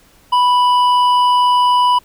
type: tone with hard clipping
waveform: sine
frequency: 987.8 Hz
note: B5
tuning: in tune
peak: -11 dBFS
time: 0.32-1.99 s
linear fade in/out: 10 ms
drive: 7 dB
effects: pink hiss -50 dBFS RMS until 2.04 s